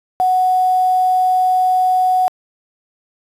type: tone with quantisation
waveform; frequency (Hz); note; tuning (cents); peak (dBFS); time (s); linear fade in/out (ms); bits
sine; 740; F#5; 0; -11; 0.2-2.28; 0; 6
effects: resampled to 32000 Hz